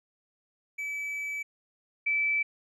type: tone pair in turn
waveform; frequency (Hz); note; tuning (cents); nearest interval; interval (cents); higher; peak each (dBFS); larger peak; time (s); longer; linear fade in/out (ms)
triangle / sine; 2299 / 2314; D7 / D7; -37 / -26; unison; 11; second; -30 / -24; second; 0.78-1.43 / 2.06-2.43; first; 10
effects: resampled to 32000 Hz